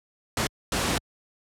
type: noise bursts at uneven times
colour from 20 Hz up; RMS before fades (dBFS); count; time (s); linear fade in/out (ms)
pink; -25; 2; 0.37-0.47 / 0.72-0.98; 2
effects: high-pass 60 Hz 12 dB/octave + low-pass 10000 Hz 12 dB/octave